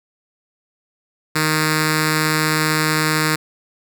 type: tone with notch filter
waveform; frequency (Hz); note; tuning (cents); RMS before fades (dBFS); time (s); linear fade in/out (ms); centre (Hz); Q
5% pulse; 155.56; D#3; 0; -18; 1.35-3.36; 10; 700; 0.83
effects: none